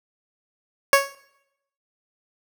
15% pulse tone with exponential decay, 554 Hz, C#5, 1 cent flat, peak -3 dBFS, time 0.93-1.15 s, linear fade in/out 1 ms, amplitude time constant 47 ms, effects noise-tail reverb RT60 0.8 s tail -20 dB re dry

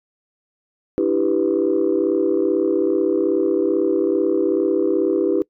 sine chord, E minor seventh, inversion third, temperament equal, 293.7 / 329.6 / 392 / 493.9 Hz, D4 / E4 / G4 / B4, 0 / 0 / 0 / 0 cents, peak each -23 / -19 / -19 / -22 dBFS, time 0.98-5.42 s, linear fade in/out 0 ms, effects noise-tail reverb RT60 0.1 s tail -23 dB re dry + tanh soft clip ceiling -8 dBFS

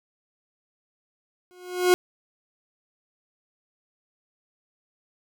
40% pulse tone with exponential growth, 361.3 Hz, F#4, 41 cents flat, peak -12 dBFS, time 1.51-1.94 s, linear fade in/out 0 ms, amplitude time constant 92 ms, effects none

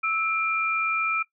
sine tone pair together, 1314 / 2382 Hz, E6 / D7, -6 / +24 cents, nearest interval minor seventh, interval 1030 cents, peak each -25 dBFS, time 0.03-1.23 s, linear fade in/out 10 ms, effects noise-tail reverb RT60 0.1 s tail -17 dB re dry

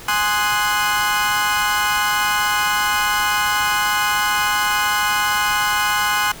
30% pulse chord, Ab dominant seventh, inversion none, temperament equal, 830.6 / 1046.5 / 1244.5 / 1480 Hz, Ab5 / C6 / Eb6 / Gb6, 0 / 0 / 0 / 0 cents, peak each -20 / -19 / -22 / -18 dBFS, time 0.08-6.32 s, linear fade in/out 5 ms, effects pink hiss -37 dBFS RMS until 6.4 s

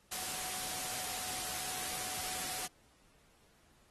sine tone in noise, 740 Hz, F#5, in tune, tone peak -49 dBFS, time 0.11-2.67 s, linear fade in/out 10 ms, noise white, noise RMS -39 dBFS, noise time 0.11-2.67 s, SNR -13 dB, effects pink hiss -68 dBFS RMS until 3.9 s + AAC 32 kbps

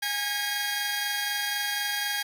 20% pulse tone cluster, 825 / 1626 / 1929 / 2182 / 4736 Hz, G#5 / G#6 / B6 / C#7 / D8, -12 / -37 / -41 / -28 / +14 cents, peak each -29 / -25 / -31 / -33 / -32 dBFS, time 0.02-2.23 s, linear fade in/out 10 ms, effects none

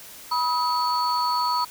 sine tone cluster, 976 / 1269 / 4446 Hz, B5 / D#6 / C#8, -21 / +34 / +4 cents, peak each -22 / -26 / -28 dBFS, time 0.31-1.65 s, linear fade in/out 10 ms, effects tanh soft clip ceiling -12 dBFS + white hiss -43 dBFS RMS until 1.7 s

